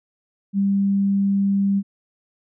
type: tone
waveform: sine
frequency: 197.9 Hz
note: G3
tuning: 17 cents sharp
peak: -16 dBFS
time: 0.53-1.83 s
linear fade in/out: 50 ms
effects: none